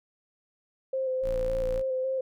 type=tone with vibrato; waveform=sine; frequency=522 Hz; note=C5; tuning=4 cents flat; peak=-26 dBFS; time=0.93-2.21 s; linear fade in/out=5 ms; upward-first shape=square; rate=3.6 Hz; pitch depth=19 cents each way
type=tone; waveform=square; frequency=28.71 Hz; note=A#0; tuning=25 cents flat; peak=-33 dBFS; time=1.22-1.83 s; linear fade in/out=50 ms
effects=none